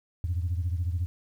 sine beating tone pair, 84.6 / 98.6 Hz, E2 / G2, +45 / +11 cents, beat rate 14 Hz, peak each -26 / -31 dBFS, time 0.24-1.06 s, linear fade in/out 0 ms, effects tanh soft clip ceiling -21 dBFS + 10-bit

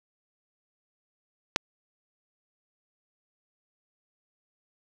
click, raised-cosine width 0.2 ms, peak -4 dBFS, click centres 1.561 s, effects none

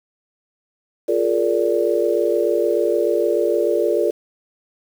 sine chord, Bb dominant seventh, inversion second, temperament just, 349.6 / 419.5 / 466.2 / 582.7 Hz, F4 / Ab4 / Bb4 / D5, +2 / +17 / 0 / -14 cents, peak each -21 dBFS, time 1.08-4.11 s, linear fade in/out 10 ms, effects 7-bit

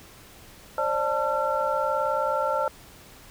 sine tone cluster, 537 / 596 / 885 / 1359 Hz, C5 / D5 / A5 / F6, +45 / +25 / +10 / -48 cents, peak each -28 dBFS, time 0.78-2.68 s, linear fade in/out 2 ms, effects pink hiss -49 dBFS RMS until 3.3 s

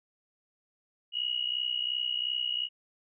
sine tone with amplitude modulation, 2898 Hz, F#7, 37 cents flat, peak -25 dBFS, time 1.12-2.69 s, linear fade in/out 50 ms, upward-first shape sine, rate 62.8 Hz, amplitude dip 80%, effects none

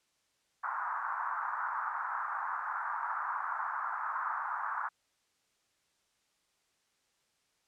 pink band-pass noise, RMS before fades -36 dBFS, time 0.63-4.89 s, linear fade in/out 10 ms, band 890 to 1500 Hz, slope 48 dB/octave, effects white hiss -75 dBFS RMS until 7.67 s + low-pass 8000 Hz 12 dB/octave

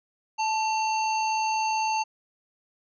harmonic tone with a mistuned harmonic, 906 Hz, A#5, 50 cents flat, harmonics 1 / 3 / 5 / 7, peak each -24 / -32 / -37 / -38 dBFS, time 0.38-2.04 s, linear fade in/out 20 ms, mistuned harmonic 1, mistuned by -58 cents, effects none

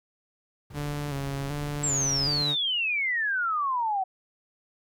brown noise, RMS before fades -41 dBFS, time 0.7-2.43 s, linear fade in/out 5 ms
sawtooth tone with vibrato, 142.2 Hz, C#3, 45 cents sharp, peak -26 dBFS, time 0.73-2.56 s, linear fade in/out 50 ms, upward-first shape square, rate 1.3 Hz, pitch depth 45 cents each way
sine exponential sweep, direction down, 7760 to 740 Hz, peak -24 dBFS, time 1.83-4.04 s, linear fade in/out 10 ms
effects none

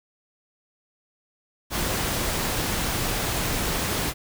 pink noise, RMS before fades -26 dBFS, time 1.7-4.14 s, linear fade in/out 50 ms, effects none

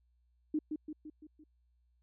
sine tone with echo, 306.1 Hz, D#4, 28 cents flat, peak -29 dBFS, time 0.54-0.59 s, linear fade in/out 5 ms, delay 170 ms, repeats 5, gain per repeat -5 dB, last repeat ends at 1.44 s, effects added 60 Hz sine -69 dBFS peak until 2.02 s

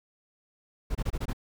brown noise bursts, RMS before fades -29 dBFS, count 6, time 0.9-1.332 s, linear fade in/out 10 ms, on 52 ms, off 24 ms, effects none

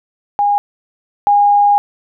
sine tone pair in turn, 817 / 817 Hz, G#5 / G#5, -29 / -29 cents, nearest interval unison, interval 0 cents, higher neither, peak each -10 / -7 dBFS, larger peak second, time 0.39-0.58 / 1.27-1.78 s, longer second, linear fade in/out 0 ms, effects none

